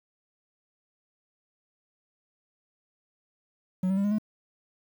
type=tone with pitch steps; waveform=triangle; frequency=185 / 191.75 / 198.74 / 206 / 213.5 Hz; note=F#3 / G3 / G3 / G#3 / G#3; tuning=0 / -38 / +24 / -14 / +48 cents; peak=-21 dBFS; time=3.83-4.185 s; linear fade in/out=5 ms; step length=71 ms; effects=9-bit